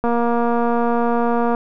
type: click train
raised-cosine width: 1 ms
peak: -7 dBFS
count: 357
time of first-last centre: 0.04-1.548 s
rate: 236 Hz
effects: none

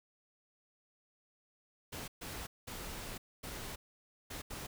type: noise bursts at uneven times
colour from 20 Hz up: pink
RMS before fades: -44 dBFS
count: 6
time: 1.92-2.08 / 2.21-2.47 / 2.67-3.18 / 3.43-3.76 / 4.3-4.42 / 4.5-4.67 s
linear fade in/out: 10 ms
effects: none

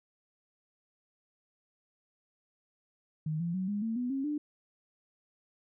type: tone with pitch steps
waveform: sine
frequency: 155.5 / 170.56 / 187.07 / 205.2 / 225.1 / 246.8 / 270.7 / 297 Hz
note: D#3 / F3 / F#3 / G#3 / A3 / B3 / C#4 / D4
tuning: -1 / -41 / +19 / -21 / +40 / -1 / -41 / +20 cents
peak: -30 dBFS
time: 3.26-4.38 s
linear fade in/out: 5 ms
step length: 140 ms
effects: none

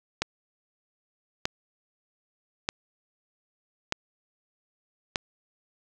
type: click train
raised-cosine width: 0.2 ms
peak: -8 dBFS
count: 5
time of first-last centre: 0.22-5.158 s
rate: 0.81 Hz
effects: resampled to 24000 Hz + 8-bit

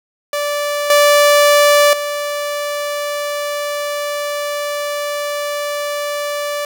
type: tone with level steps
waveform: sawtooth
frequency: 583 Hz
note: D5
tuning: 13 cents flat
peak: -13 / -4 / -15 dBFS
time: 0.33-6.65 s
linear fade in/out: 2 ms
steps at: 0.9 / 1.93 s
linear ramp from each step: 2 ms
effects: none

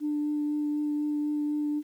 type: tone with vibrato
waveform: sine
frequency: 297 Hz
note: D4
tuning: 20 cents sharp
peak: -25 dBFS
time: 0-1.83 s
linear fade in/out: 50 ms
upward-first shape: triangle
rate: 4 Hz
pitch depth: 11 cents each way
effects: tanh soft clip ceiling -21 dBFS + 10-bit

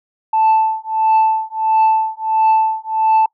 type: tone with tremolo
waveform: sine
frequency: 880 Hz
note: A5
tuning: in tune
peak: -6 dBFS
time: 0.33-3.26 s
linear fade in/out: 5 ms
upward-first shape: triangle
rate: 1.5 Hz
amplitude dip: 100%
effects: noise-tail reverb RT60 0.1 s tail -25 dB re dry + tanh soft clip ceiling -7 dBFS

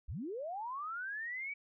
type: linear sweep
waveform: sine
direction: up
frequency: 39.35 to 2299 Hz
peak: -38 dBFS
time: 0.08-1.54 s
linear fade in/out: 10 ms
effects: none

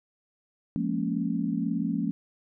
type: chord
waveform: sine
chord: Bb minor seventh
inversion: second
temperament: equal with one note detuned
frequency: 174.61 / 211.2 / 233.1 / 277.2 Hz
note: F3 / Ab3 / Bb3 / Db4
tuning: 0 / +29 / 0 / 0 cents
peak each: -31 dBFS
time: 0.76-2.11 s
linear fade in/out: 0 ms
effects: none

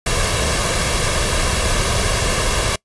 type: noise with comb filter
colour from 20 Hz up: pink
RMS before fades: -18 dBFS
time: 0.06-2.76 s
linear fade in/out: 5 ms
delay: 1.8 ms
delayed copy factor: +0.55
effects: noise-tail reverb RT60 0.1 s tail -24 dB re dry + resampled to 24000 Hz

